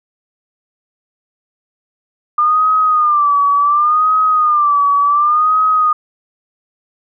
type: tone with vibrato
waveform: sine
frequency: 1200 Hz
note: D6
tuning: 37 cents sharp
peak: -9 dBFS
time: 2.38-5.93 s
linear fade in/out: 5 ms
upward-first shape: sine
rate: 0.69 Hz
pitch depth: 93 cents each way
effects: none